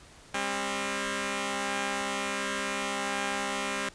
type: tone pair together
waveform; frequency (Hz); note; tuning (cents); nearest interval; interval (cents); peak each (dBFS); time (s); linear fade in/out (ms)
5% pulse; 201.1 / 267.9; G3 / C4; +44 / +41; perfect fourth; 497; -21; 0.34-3.89; 2
effects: pink hiss -53 dBFS RMS until 3.94 s + resampled to 22050 Hz